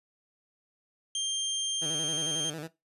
25% pulse tone, 3180 Hz, G7, 24 cents sharp, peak -25 dBFS, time 1.15-2.5 s, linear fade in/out 2 ms
15% pulse tone with vibrato, 155.56 Hz, D#3, in tune, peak -30 dBFS, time 1.81-2.68 s, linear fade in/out 20 ms, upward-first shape square, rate 11 Hz, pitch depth 83 cents each way
effects noise-tail reverb RT60 0.2 s tail -17 dB re dry + resampled to 32000 Hz

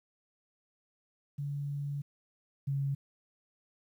sine tone pair in turn, 142.8 / 138.81 Hz, D3 / C#3, -48 / +3 cents, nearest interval unison, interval 49 cents, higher first, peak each -33 / -29 dBFS, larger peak second, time 1.38-2.02 / 2.67-2.95 s, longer first, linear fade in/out 10 ms, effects 11-bit

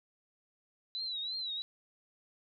sine tone with vibrato, 3953 Hz, B7, 1 cent sharp, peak -35 dBFS, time 0.95-1.62 s, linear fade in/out 0 ms, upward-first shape triangle, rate 3 Hz, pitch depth 120 cents each way, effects none

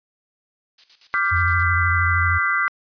violet noise with tremolo, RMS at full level -34 dBFS, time 0.78-1.63 s, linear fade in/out 5 ms, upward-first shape square, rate 8.6 Hz, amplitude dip 75%
sine chord, G dominant seventh, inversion second, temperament equal with one note detuned, 1174.7 / 1396.9 / 1568 / 2007 Hz, D6 / F6 / G6 / B6, 0 / 0 / 0 / +27 cents, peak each -23 dBFS, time 1.14-2.68 s, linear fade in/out 0 ms
sine tone with vibrato, 87.31 Hz, F2, in tune, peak -20 dBFS, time 1.31-2.39 s, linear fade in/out 20 ms, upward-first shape sine, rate 13 Hz, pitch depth 55 cents each way
effects resampled to 11025 Hz

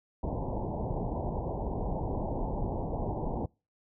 pink low-pass noise, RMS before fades -33 dBFS, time 0.23-3.46 s, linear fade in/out 5 ms, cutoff 960 Hz, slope 96 dB/octave, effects noise-tail reverb RT60 0.3 s tail -25 dB re dry

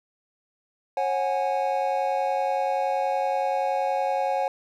triangle chord, C# suspended fourth, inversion none, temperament equal with one note detuned, 543.6 / 740 / 830.6 Hz, C#5 / F#5 / G#5, -34 / 0 / 0 cents, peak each -25 dBFS, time 0.97-4.48 s, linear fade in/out 2 ms, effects none

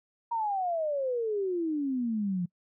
sine exponential sweep, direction down, 949 to 171.6 Hz, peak -27 dBFS, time 0.31-2.46 s, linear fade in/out 10 ms, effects noise-tail reverb RT60 0.1 s tail -26 dB re dry

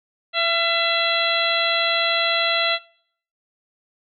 harmonic tone with a mistuned harmonic, 670 Hz, E5, 28 cents sharp, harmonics 1 / 2 / 3 / 4 / 5 / 6, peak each -25 / -25 / -25 / -25 / -25 / -25 dBFS, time 0.33-2.79 s, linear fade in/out 50 ms, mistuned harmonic 2, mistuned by +34 cents, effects noise-tail reverb RT60 0.6 s tail -23 dB re dry

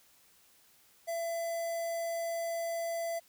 square tone with notch filter, 671 Hz, E5, 31 cents sharp, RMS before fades -35 dBFS, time 1.07-3.2 s, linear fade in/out 20 ms, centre 3000 Hz, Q 0.96, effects white hiss -64 dBFS RMS until 3.28 s

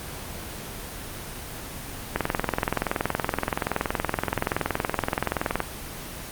click train, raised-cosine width 0.5 ms, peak -7 dBFS, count 74, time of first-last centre 2.16-5.603 s, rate 21.2 Hz, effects pink hiss -36 dBFS RMS until 6.31 s + Opus 24 kbps

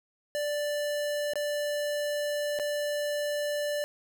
square tone with dropouts, 587.3 Hz, D5, in tune, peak -29 dBFS, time 0.35-3.84 s, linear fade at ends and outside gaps 0 ms, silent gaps 1.335-1.356 / 2.589-2.597 s, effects none

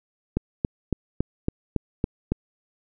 click train, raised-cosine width 3 ms, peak -9 dBFS, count 8, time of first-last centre 0.37-2.32 s, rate 3.59 Hz, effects none

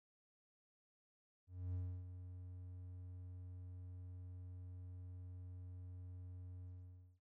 triangle tone with ADSR envelope, 90.5 Hz, F#2, 38 cents flat, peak -37 dBFS, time 1.47-7.2 s, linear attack 270 ms, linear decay 300 ms, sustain -10 dB, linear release 540 ms, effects none

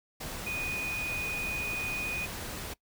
sine tone in noise, 2478 Hz, D#7, 8 cents flat, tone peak -32 dBFS, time 0.46-2.26 s, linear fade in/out 10 ms, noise pink, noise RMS -39 dBFS, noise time 0.2-2.74 s, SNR +4 dB, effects noise-tail reverb RT60 0.1 s tail -21 dB re dry

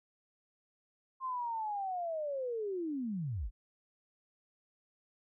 sine linear sweep, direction down, 1062 to 32.53 Hz, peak -34 dBFS, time 1.2-3.51 s, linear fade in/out 50 ms, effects none

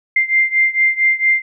sine beating tone pair, 2093 / 2097.4 Hz, C7 / C7, 0 / +4 cents, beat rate 4.4 Hz, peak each -14 / -16 dBFS, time 0.16-1.42 s, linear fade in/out 5 ms, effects none

